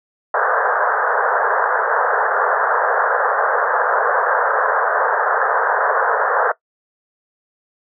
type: band-pass noise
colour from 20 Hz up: white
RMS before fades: -17 dBFS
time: 0.34-6.52 s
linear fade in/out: 5 ms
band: 430 to 1700 Hz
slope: 96 dB/octave
effects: noise-tail reverb RT60 0.1 s tail -19 dB re dry